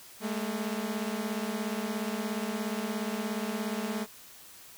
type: beating tone pair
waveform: sawtooth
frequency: 206.9 / 223.9 Hz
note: G#3 / A3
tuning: -6 / +30 cents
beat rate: 17 Hz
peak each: -30 dBFS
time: 0.2-4.07 s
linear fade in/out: 50 ms
effects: white hiss -51 dBFS RMS until 4.77 s